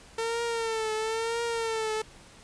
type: tone with vibrato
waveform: sawtooth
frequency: 451.1 Hz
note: A4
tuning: 43 cents sharp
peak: -24 dBFS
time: 0.18-2.02 s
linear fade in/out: 5 ms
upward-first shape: triangle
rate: 1 Hz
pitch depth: 74 cents each way
effects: pink hiss -52 dBFS RMS until 2.43 s + resampled to 22050 Hz